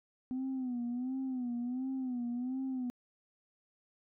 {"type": "tone with vibrato", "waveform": "sine", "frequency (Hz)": 251.8, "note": "B3", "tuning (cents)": 34, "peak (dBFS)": -32, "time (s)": [0.31, 2.9], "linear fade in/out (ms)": 0, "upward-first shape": "sine", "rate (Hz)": 1.4, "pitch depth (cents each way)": 92, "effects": ["tanh soft clip ceiling -31 dBFS"]}